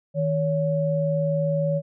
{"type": "tone pair together", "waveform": "sine", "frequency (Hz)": [157.99, 563], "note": ["D#3", "C#5"], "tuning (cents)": [27, 27], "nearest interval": "octave + minor seventh", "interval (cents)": 2200, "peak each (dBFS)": -23, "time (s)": [0.14, 1.82], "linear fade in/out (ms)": 50, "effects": []}